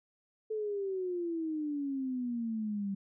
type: exponential sweep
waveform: sine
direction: down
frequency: 440 to 194.2 Hz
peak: -32 dBFS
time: 0.5-2.95 s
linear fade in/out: 10 ms
effects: none